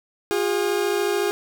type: tone pair together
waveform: 40% pulse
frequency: 354.7 / 408.5 Hz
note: F4 / G#4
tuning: +27 / -29 cents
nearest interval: major second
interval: 244 cents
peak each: -24 / -21 dBFS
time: 0.31-1.31 s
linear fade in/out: 0 ms
effects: none